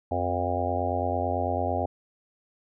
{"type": "harmonic tone with a mistuned harmonic", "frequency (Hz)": 89, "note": "F2", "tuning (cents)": 33, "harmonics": [1, 3, 4, 5, 6, 7, 8, 9], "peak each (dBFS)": [-31, -34, -37, -36, -34, -32, -31, -32], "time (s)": [0.11, 1.86], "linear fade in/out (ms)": 5, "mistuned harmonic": 3, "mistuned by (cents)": -49, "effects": []}